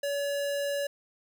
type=tone; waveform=square; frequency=568 Hz; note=C#5; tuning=42 cents sharp; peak=-29 dBFS; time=0.03-0.87 s; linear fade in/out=5 ms; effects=none